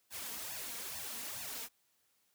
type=noise with flanger; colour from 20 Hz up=white; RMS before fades=-43 dBFS; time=0.1-1.69 s; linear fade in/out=50 ms; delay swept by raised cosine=1.1 to 4.4 ms; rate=2.3 Hz; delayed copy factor=+0.95; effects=white hiss -75 dBFS RMS until 2.34 s + high-pass 60 Hz 12 dB/octave